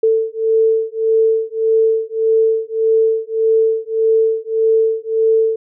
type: beating tone pair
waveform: sine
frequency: 444.5 / 446.2 Hz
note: A4 / A4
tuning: +18 / +24 cents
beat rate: 1.7 Hz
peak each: -15 dBFS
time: 0.03-5.56 s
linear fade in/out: 5 ms
effects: none